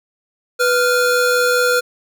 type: tone pair together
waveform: square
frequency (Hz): 493.9 / 1396.9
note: B4 / F6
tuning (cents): 0 / 0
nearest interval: octave + tritone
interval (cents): 1800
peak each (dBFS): -16 / -17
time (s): 0.59-1.81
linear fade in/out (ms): 20
effects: none